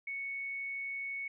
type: tone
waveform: sine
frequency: 2217 Hz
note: C#7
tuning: in tune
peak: -36 dBFS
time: 0.07-1.28 s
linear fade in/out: 5 ms
effects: none